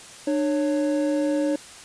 triangle tone pair together, 299.9 / 554.4 Hz, D4 / C#5, +36 / 0 cents, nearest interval major seventh, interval 1064 cents, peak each -20 / -23 dBFS, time 0.27-1.56 s, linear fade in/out 5 ms, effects white hiss -43 dBFS RMS until 1.84 s + resampled to 22050 Hz

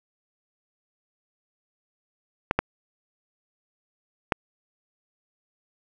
clicks, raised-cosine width 0.5 ms, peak -5 dBFS, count 3, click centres 2.511 / 2.59 / 4.322 s, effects none

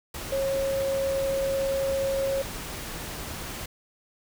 sine tone in noise, 544 Hz, C#5, 33 cents flat, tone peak -24 dBFS, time 0.32-2.42 s, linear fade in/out 5 ms, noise pink, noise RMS -36 dBFS, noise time 0.14-3.66 s, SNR +9 dB, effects none

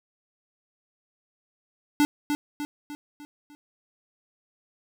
square tone with echo, 293.7 Hz, D4, in tune, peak -18 dBFS, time 2-2.05 s, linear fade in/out 0 ms, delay 300 ms, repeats 5, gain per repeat -6 dB, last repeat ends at 3.55 s, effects none

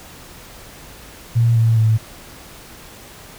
sine tone with pitch steps, 116.54 / 113.55 / 110.64 Hz, A#2 / A#2 / A2, 0 / -45 / +10 cents, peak -11 dBFS, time 1.35-1.98 s, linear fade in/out 20 ms, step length 210 ms, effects pink hiss -40 dBFS RMS until 3.38 s

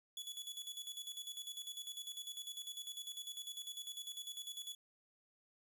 sawtooth tone with tremolo, 3408 Hz, G#7, 44 cents sharp, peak -40 dBFS, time 0.17-4.75 s, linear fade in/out 2 ms, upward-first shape square, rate 10 Hz, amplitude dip 65%, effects none

